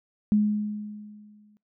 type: tone with exponential decay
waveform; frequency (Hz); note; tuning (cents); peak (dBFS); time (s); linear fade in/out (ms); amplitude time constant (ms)
sine; 209.8; G#3; +18; -16; 0.32-1.57; 0; 270
effects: noise-tail reverb RT60 0.2 s tail -24 dB re dry